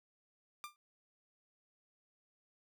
sawtooth tone with exponential decay, 1192 Hz, D6, 25 cents sharp, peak -37 dBFS, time 0.64-0.76 s, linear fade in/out 0 ms, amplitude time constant 26 ms, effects none

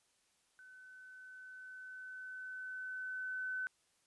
sine tone with level ramp, 1514 Hz, F#6, 39 cents sharp, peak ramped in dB -55 to -36 dBFS, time 0.59-3.67 s, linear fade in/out 0 ms, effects white hiss -75 dBFS RMS until 4.06 s + resampled to 24000 Hz

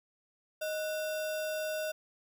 sine tone with sample-and-hold, 622.3 Hz, D#5, in tune, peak -32 dBFS, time 0.61-1.92 s, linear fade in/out 10 ms, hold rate 2100 Hz, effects none

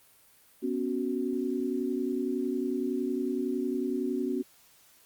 sine chord, B suspended second, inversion none, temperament just, 246.9 / 277.8 / 370.4 Hz, B3 / C#4 / F#4, 0 / +4 / +2 cents, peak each -32 dBFS, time 0.62-4.43 s, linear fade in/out 20 ms, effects white hiss -60 dBFS RMS until 5.05 s + Opus 32 kbps

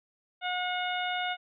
harmonic tone, 724 Hz, F#5, 38 cents flat, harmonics 1 / 2 / 3 / 4 / 5, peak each -32 / -35 / -37 / -38 / -39 dBFS, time 0.41-1.37 s, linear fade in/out 50 ms, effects none

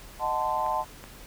sine chord, D# diminished seventh, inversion none, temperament equal with one note detuned, 622.3 / 740 / 880 / 1032.7 Hz, D#5 / F#5 / A5 / C6, 0 / 0 / 0 / -23 cents, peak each -33 / -32 / -28 / -30 dBFS, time 0.19-0.85 s, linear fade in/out 50 ms
clicks, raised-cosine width 0.5 ms, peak -26 dBFS, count 2, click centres 0.664 / 1.04 s
effects added 41 Hz sine -48 dBFS peak until 1.26 s + pink hiss -48 dBFS RMS until 1.26 s

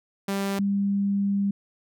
sawtooth / sine tone pair in turn, 197.2 / 199.49 Hz, G3 / G3, +11 / +31 cents, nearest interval unison, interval 20 cents, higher second, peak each -21 dBFS, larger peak neither, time 0.28-0.59 / 0.59-1.51 s, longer second, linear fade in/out 5 ms, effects none

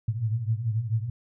sine tone cluster, 107.2 / 111.8 / 118.7 Hz, A2 / A2 / A#2, -45 / +28 / +32 cents, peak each -29 dBFS, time 0.08-1.1 s, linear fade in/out 5 ms, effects none

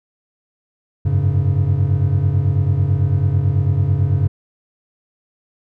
triangle chord, F# suspended second, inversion none, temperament equal with one note detuned, 92.5 / 101.57 / 138.59 Hz, F#2 / G#2 / C#3, 0 / -38 / 0 cents, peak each -16 dBFS, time 1.05-4.28 s, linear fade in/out 10 ms, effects none

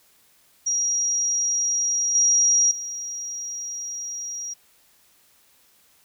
sine tone with level steps, 5710 Hz, F8, 37 cents sharp, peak -20 / -15 / -29 dBFS, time 0.66-4.54 s, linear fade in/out 10 ms, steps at 2.15 / 2.71 s, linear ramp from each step 2 ms, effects white hiss -59 dBFS RMS until 6.04 s

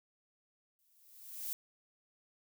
violet noise with exponential growth, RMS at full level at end -37 dBFS, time 0.79-1.53 s, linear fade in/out 0 ms, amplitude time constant 160 ms, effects none

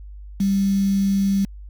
sine tone with quantisation, 196.5 Hz, G3, 4 cents sharp, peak -16 dBFS, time 0.4-1.45 s, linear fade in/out 5 ms, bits 6, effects added 50 Hz sine -35 dBFS peak until 1.69 s

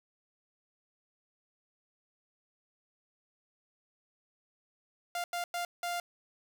sawtooth tone bursts at uneven times, 698.5 Hz, F5, in tune, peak -29 dBFS, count 4, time 5.15-5.24 / 5.33-5.44 / 5.54-5.65 / 5.83-6 s, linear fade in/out 2 ms, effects none

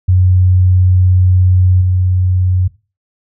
sine tone with level steps, 91.7 Hz, F#2, 15 cents flat, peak -6 / -9 dBFS, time 0.08-2.68 s, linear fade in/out 10 ms, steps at 1.81 s, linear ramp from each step 5 ms, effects noise-tail reverb RT60 0.3 s tail -18 dB re dry

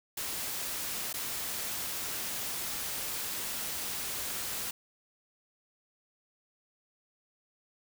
white noise with dropouts, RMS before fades -36 dBFS, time 0.17-4.71 s, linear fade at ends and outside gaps 5 ms, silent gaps 1.129-1.139 s, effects none

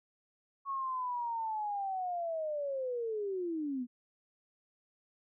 sine linear sweep, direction down, 1108.7 to 236.7 Hz, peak -33 dBFS, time 0.65-3.87 s, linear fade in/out 50 ms, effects none

